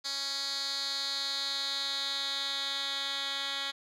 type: tone with band-pass filter sweep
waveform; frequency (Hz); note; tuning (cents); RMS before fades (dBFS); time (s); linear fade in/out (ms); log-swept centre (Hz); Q
10% pulse; 276.7; C#4; -3; -34; 0.04-3.72; 20; 4800 to 3200; 3.8
effects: none